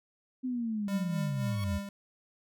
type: linear sweep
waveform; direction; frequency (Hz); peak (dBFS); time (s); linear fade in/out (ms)
sine; down; 260 to 77.78; -30; 0.43-1.79; 20
type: tone with tremolo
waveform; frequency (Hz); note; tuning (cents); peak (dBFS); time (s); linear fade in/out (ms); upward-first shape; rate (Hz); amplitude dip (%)
square; 200.1; G3; +36; -33; 0.88-1.89; 2; sine; 3.8; 55
type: tone with exponential growth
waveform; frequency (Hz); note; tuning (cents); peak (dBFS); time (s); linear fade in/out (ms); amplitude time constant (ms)
15% pulse; 1108.7; C#6; 0; -33; 1.27-1.64; 1; 80
effects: none